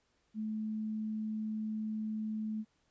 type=tone; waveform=sine; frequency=216.5 Hz; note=A3; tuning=28 cents flat; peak=-34 dBFS; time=0.34-2.65 s; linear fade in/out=50 ms; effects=pink hiss -75 dBFS RMS until 2.9 s + resampled to 16000 Hz